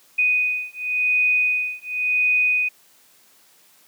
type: beating tone pair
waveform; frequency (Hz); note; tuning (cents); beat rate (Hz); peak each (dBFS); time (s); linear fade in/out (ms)
sine; 2489 / 2489.92; D#7 / D#7; 0 / +1; 0.92; -21; 0.18-2.69; 10
effects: white hiss -55 dBFS RMS until 3.87 s + high-pass 150 Hz 12 dB/octave